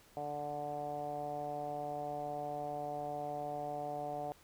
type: tone with low-pass filter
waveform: 10% pulse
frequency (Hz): 146.83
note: D3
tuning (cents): 0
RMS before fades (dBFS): -40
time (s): 0.17-4.32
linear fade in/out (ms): 0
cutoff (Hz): 700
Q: 6.6
effects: pink hiss -63 dBFS RMS until 4.43 s